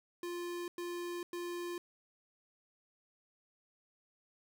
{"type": "tone bursts", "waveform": "square", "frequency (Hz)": 349.2, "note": "F4", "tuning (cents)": 0, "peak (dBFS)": -39, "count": 3, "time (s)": [0.23, 1.78], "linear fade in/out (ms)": 2, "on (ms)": 450, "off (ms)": 100, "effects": []}